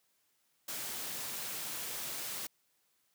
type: noise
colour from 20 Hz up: white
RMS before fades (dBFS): -40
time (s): 0.68-2.47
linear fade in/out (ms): 5
effects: white hiss -75 dBFS RMS until 3.14 s + high-pass 100 Hz 12 dB/octave